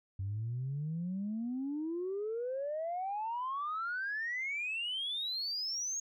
sine exponential sweep, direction up, 94 to 6650 Hz, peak -33 dBFS, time 0.19-6 s, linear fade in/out 5 ms, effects tanh soft clip ceiling -30 dBFS

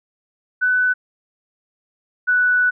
sine tone pair in turn, 1498 / 1482.5 Hz, F#6 / F#6, +21 / +3 cents, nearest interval unison, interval 18 cents, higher first, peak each -14 / -13 dBFS, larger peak second, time 0.61-0.94 / 2.27-2.71 s, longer second, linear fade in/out 20 ms, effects none

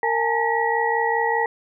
sine tone cluster, 460.3 / 836 / 901 / 1920 Hz, A#4 / G#5 / A5 / B6, -22 / +11 / +41 / -49 cents, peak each -24 dBFS, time 0.03-1.46 s, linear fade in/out 2 ms, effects none

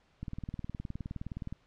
click train, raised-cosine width 5 ms, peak -26 dBFS, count 26, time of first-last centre 0.23-1.525 s, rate 19.3 Hz, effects pink hiss -68 dBFS RMS until 1.66 s + low-pass 4000 Hz 12 dB/octave

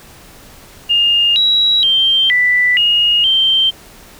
sine tone with pitch steps, 2826 / 3879 / 3152 / 1979 / 2864 / 3135 Hz, F7 / B7 / G7 / B6 / F7 / G7, +20 / -32 / +9 / +3 / +43 / -1 cents, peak -9 dBFS, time 0.89-3.71 s, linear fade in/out 20 ms, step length 470 ms, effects pink hiss -40 dBFS RMS until 4.19 s

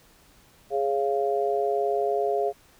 sine chord, Db major, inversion second, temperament just, 415.8 / 554.4 / 693 Hz, Ab4 / Db5 / F5, +2 / 0 / -14 cents, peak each -25 / -30 / -26 dBFS, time 0.7-2.53 s, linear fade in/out 50 ms, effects pink hiss -57 dBFS RMS until 2.79 s

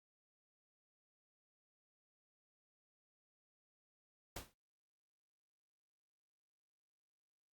pink noise with exponential decay, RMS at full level -42 dBFS, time 4.36-4.54 s, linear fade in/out 5 ms, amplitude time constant 39 ms, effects Opus 48 kbps

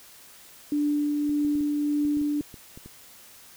sine tone with tremolo, 293.8 Hz, D4, 1 cent sharp, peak -21 dBFS, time 0.72-2.41 s, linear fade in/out 2 ms, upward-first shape triangle, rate 1.7 Hz, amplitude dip 25%
clicks, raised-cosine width 3 ms, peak -30 dBFS, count 11, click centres 1.294 / 1.449 / 1.554 / 1.608 / 2.051 / 2.171 / 2.214 / 2.411 / 2.542 / 2.775 / 2.86 s
effects white hiss -50 dBFS RMS until 3.56 s

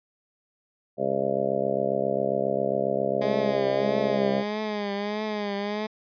harmonic tone, 67.4 Hz, C#2, 48 cents flat, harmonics 2 / 3 / 4 / 5 / 6 / 7 / 8 / 9 / 10, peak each -38 / -33 / -36 / -40 / -30 / -34 / -29 / -28 / -31 dBFS, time 0.97-4.44 s, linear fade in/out 50 ms
15% pulse tone with vibrato, 207.7 Hz, G#3, in tune, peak -21 dBFS, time 3.21-5.87 s, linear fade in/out 10 ms, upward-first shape triangle, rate 1.6 Hz, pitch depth 73 cents each way
effects resampled to 11025 Hz

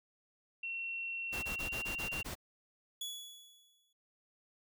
sine tone with pitch glide, 2721 to 2762 Hz, F7 to F7, -46 to -20 cents, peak -37 dBFS, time 0.63-2.23 s, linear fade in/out 5 ms, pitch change +26 cents, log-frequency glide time 1.36-1.76 s
pink noise bursts, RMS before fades -42 dBFS, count 8, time 1.32-2.354 s, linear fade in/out 20 ms, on 110 ms, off 22 ms
sawtooth tone with exponential decay, 3393 Hz, G#7, 36 cents sharp, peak -35 dBFS, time 3.01-3.93 s, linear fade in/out 5 ms, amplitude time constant 200 ms
effects none

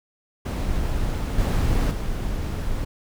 brown noise with level steps, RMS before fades -24 / -20 / -26 dBFS, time 0.45-2.85 s, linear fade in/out 10 ms, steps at 1.38 / 1.91 s, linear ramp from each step 5 ms, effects none

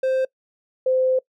triangle / sine tone pair in turn, 523 / 516.7 Hz, C5 / C5, -1 / -22 cents, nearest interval unison, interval 21 cents, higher first, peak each -16 dBFS, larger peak neither, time 0.03-0.25 / 0.86-1.19 s, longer second, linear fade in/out 5 ms, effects noise-tail reverb RT60 0.1 s tail -23 dB re dry

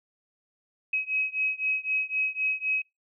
sine beating tone pair, 2545 / 2548.9 Hz, D#7 / D#7, +39 / +41 cents, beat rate 3.9 Hz, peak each -28 / -29 dBFS, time 0.93-2.82 s, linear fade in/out 5 ms, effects noise-tail reverb RT60 0.2 s tail -26 dB re dry

